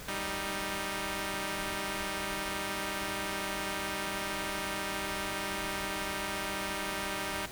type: tone pair together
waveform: 5% pulse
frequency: 196 / 311.1 Hz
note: G3 / D#4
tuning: 0 / 0 cents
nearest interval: minor sixth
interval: 800 cents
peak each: -25 dBFS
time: 0.08-7.46 s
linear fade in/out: 5 ms
effects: pink hiss -45 dBFS RMS until 7.51 s